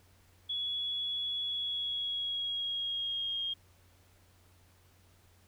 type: tone with pitch glide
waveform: sine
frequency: 3377 to 3238 Hz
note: G#7 to G#7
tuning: +28 to -45 cents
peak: -32 dBFS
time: 0.49-3.54 s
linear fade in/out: 10 ms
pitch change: -73 cents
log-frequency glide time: 1.43-3.42 s
effects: added 90 Hz sine -63 dBFS peak until 5.47 s + pink hiss -66 dBFS RMS until 5.47 s